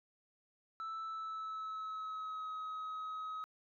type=tone with pitch glide; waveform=sine; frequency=1318.5 to 1270.6 Hz; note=E6 to D#6; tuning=0 to +36 cents; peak=-37 dBFS; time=0.8-3.44 s; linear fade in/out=0 ms; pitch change=-64 cents; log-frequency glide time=1.03-2.5 s; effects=tanh soft clip ceiling -39 dBFS